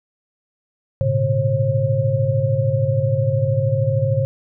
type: tone cluster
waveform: sine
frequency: 106.1 / 119.3 / 139.5 / 537 Hz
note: G#2 / A#2 / C#3 / C5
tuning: +38 / +41 / +11 / +45 cents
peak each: -21 dBFS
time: 1.01-4.25 s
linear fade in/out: 0 ms
effects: none